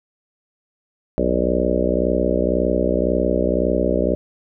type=harmonic tone with a mistuned harmonic; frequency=61.9 Hz; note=B1; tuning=5 cents sharp; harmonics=1 / 3 / 4 / 5 / 6 / 7 / 8 / 9 / 10; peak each=-25 / -25 / -25 / -25 / -25 / -25 / -25 / -25 / -25 dBFS; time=1.18-4.15 s; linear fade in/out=0 ms; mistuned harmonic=10; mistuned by=-48 cents; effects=none